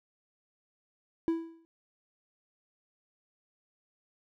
triangle tone with exponential decay, 329.6 Hz, E4, in tune, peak -21 dBFS, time 1.28-1.65 s, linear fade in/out 0 ms, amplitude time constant 79 ms, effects none

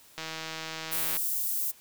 click train, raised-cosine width 0.2 ms, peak -19 dBFS, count 159, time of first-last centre 0.18-1.167 s, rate 160 Hz
white high-pass noise, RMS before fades -30 dBFS, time 0.91-1.72 s, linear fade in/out 20 ms, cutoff 11000 Hz, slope 12 dB/octave
effects white hiss -56 dBFS RMS until 1.8 s

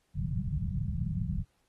white low-pass noise, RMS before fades -32 dBFS, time 0.14-1.45 s, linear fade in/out 50 ms, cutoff 190 Hz, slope 96 dB/octave, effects pink hiss -74 dBFS RMS until 1.68 s + AAC 32 kbps

